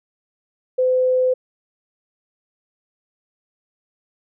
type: tone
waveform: sine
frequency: 510 Hz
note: C5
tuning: 44 cents flat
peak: -14 dBFS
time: 0.78-1.34 s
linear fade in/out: 10 ms
effects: none